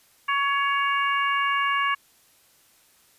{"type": "harmonic tone", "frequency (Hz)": 560, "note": "C#5", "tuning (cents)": 18, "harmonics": [2, 3, 4, 5], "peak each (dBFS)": [-23, -27, -29, -31], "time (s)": [0.28, 1.95], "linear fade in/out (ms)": 10, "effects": ["white hiss -59 dBFS RMS until 3.18 s", "resampled to 32000 Hz"]}